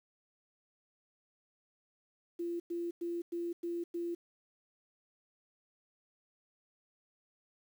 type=tone bursts; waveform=sine; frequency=343 Hz; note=F4; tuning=31 cents flat; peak=-34 dBFS; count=6; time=2.39-4.15 s; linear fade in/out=10 ms; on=210 ms; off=100 ms; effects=10-bit